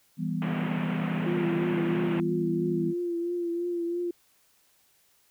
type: chord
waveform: sine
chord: E minor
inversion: none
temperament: just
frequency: 164.81 / 197.78 / 247.2 Hz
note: E3 / G3 / B3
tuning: 0 / +16 / +2 cents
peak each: -30 / -32 / -33 dBFS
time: 0.17-2.94 s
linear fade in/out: 50 ms
type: band-pass noise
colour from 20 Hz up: pink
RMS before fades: -36 dBFS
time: 0.42-2.2 s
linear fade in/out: 0 ms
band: 130 to 2900 Hz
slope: 48 dB/octave
type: tone with vibrato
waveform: sine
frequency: 345.2 Hz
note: F4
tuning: 20 cents flat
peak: -27 dBFS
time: 1.26-4.11 s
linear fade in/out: 5 ms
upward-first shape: triangle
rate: 3 Hz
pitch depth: 40 cents each way
effects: white hiss -65 dBFS RMS until 5.3 s